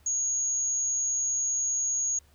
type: tone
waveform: sine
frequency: 6645 Hz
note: G#8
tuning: in tune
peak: -25 dBFS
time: 0.06-2.19 s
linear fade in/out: 5 ms
effects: added 73 Hz sine -59 dBFS peak until 2.34 s + pink hiss -64 dBFS RMS until 2.34 s